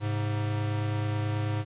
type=tone pair together; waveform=square; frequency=104.87 / 134.1 Hz; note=G#2 / C3; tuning=+17 / +43 cents; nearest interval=major third; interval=426 cents; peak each=-28 / -36 dBFS; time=0-1.65 s; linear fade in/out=50 ms; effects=resampled to 8000 Hz + 11-bit